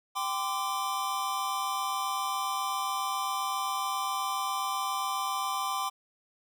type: chord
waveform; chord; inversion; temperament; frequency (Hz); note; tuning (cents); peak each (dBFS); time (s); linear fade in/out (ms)
square; G suspended fourth; none; equal with one note detuned; 784 / 1027.3 / 1174.7; G5 / C6 / D6; 0 / -32 / 0; -36 / -34 / -34; 0.15-5.9; 20
effects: none